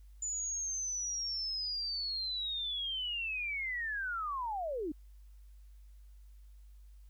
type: linear sweep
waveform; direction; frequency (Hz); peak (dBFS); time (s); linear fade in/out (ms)
sine; down; 7030 to 277.2; -34; 0.22-4.92; 5
effects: added 50 Hz sine -52 dBFS peak until 7.09 s + white hiss -75 dBFS RMS until 7.09 s